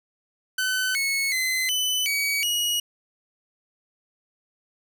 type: tone with pitch steps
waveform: sawtooth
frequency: 1516 / 2198 / 2045 / 3007 / 2265 / 2900 Hz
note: F#6 / C#7 / C7 / F#7 / C#7 / F#7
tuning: +42 / -15 / -40 / +27 / +37 / -35 cents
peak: -19 dBFS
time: 0.58-2.8 s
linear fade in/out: 5 ms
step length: 370 ms
effects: none